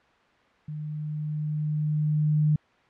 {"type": "tone with level ramp", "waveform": "sine", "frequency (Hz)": 151.7, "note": "D#3", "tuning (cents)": -44, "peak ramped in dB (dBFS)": [-32, -18], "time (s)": [0.68, 2.56], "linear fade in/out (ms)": 5, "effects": ["white hiss -60 dBFS RMS until 2.89 s", "low-pass 2000 Hz 12 dB/octave"]}